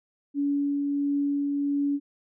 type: tone with tremolo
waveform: sine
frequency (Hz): 284.3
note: C#4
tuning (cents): +44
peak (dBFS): -22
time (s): 0.34-2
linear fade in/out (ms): 50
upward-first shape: triangle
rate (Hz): 1.5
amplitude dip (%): 25
effects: none